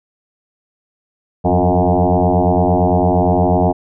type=tone with frequency modulation; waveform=sine; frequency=272.2 Hz; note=C#4; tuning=31 cents flat; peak=-10 dBFS; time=1.44-3.73 s; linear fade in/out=20 ms; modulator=89.3 Hz; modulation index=6.1; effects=none

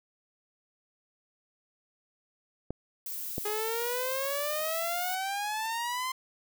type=clicks; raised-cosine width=2 ms; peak=-20 dBFS; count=2; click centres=2.706 / 3.381 s
type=noise; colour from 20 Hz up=violet; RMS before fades=-37 dBFS; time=3.06-5.15 s; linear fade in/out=2 ms
type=exponential sweep; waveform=sawtooth; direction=up; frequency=415.3 to 1046.5 Hz; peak=-27 dBFS; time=3.45-6.12 s; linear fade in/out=5 ms
effects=none

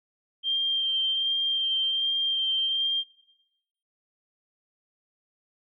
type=tone with vibrato; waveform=sine; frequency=3168 Hz; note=G7; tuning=18 cents sharp; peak=-23 dBFS; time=0.43-3.04 s; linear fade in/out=50 ms; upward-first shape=sine; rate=1.3 Hz; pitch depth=14 cents each way; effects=noise-tail reverb RT60 0.9 s tail -18 dB re dry

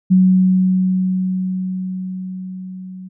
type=tone with level ramp; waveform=sine; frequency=185.8 Hz; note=F#3; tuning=7 cents sharp; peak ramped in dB=-7 to -30 dBFS; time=0.1-3.09 s; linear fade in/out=20 ms; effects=none

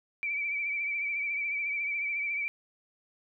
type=tone with vibrato; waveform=sine; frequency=2313 Hz; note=D7; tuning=27 cents flat; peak=-29 dBFS; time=0.23-2.48 s; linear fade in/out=0 ms; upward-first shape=triangle; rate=14 Hz; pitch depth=55 cents each way; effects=none

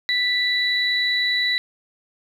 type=tone pair together; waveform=sine; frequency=1975.5 / 3945 Hz; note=B6 / B7; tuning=0 / -3 cents; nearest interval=octave; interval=1197 cents; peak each=-21 / -21 dBFS; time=0.09-1.58 s; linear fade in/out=0 ms; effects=8-bit

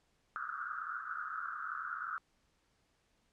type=band-pass noise; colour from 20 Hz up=white; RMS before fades=-41 dBFS; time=0.36-2.18 s; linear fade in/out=0 ms; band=1200 to 1500 Hz; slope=96 dB/octave; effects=pink hiss -75 dBFS RMS until 3.32 s + low-pass 8000 Hz 12 dB/octave

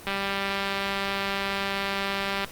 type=click train; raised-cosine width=0.3 ms; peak=-12 dBFS; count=469; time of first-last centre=0.07-2.446 s; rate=197 Hz; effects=pink hiss -44 dBFS RMS until 2.51 s + Opus 24 kbps

